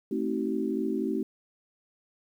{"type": "chord", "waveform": "sine", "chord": "A diminished seventh", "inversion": "none", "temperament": "just", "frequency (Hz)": [220, 264, 316.8, 380.2], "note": ["A3", "C4", "Eb4", "Gb4"], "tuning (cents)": [0, 16, 31, 47], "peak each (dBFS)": -32, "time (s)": [0.11, 1.23], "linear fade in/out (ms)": 5, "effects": ["10-bit"]}